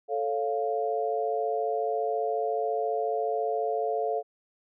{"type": "chord", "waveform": "sine", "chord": "A augmented", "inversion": "none", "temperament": "equal", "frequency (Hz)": [440, 554.4, 698.5], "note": ["A4", "C#5", "E#5"], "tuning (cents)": [0, 0, 0], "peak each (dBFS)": [-29, -33, -29], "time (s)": [0.08, 4.23], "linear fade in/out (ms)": 50, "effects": []}